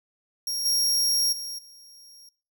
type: tone with level steps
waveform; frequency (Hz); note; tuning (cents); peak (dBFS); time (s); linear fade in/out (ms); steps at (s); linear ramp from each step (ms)
sawtooth; 5588; F8; 0; -24 / -18 / -30 / -45; 0.47-2.29; 2; 0.65 / 1.32 / 1.58; 10
effects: noise-tail reverb RT60 0.4 s tail -22 dB re dry